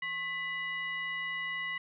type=tone with frequency modulation; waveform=sine; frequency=1991 Hz; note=B6; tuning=14 cents sharp; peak=-33 dBFS; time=0.02-1.78 s; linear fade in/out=5 ms; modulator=912 Hz; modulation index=0.67; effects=none